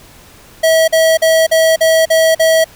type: tone bursts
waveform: square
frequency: 646 Hz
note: E5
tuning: 35 cents flat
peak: -8 dBFS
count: 7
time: 0.63-2.644 s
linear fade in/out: 10 ms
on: 250 ms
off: 44 ms
effects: pink hiss -41 dBFS RMS until 2.75 s